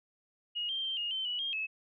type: tone with pitch steps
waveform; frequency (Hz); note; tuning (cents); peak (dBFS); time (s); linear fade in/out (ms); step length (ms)
sine; 2878 / 3166 / 3142 / 2854 / 3091 / 2942 / 3221 / 2591; F#7 / G7 / G7 / F7 / G7 / F#7 / G7 / E7; -49 / +17 / +3 / +37 / -25 / -11 / +46 / -30; -32; 0.55-1.67; 20; 140
effects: none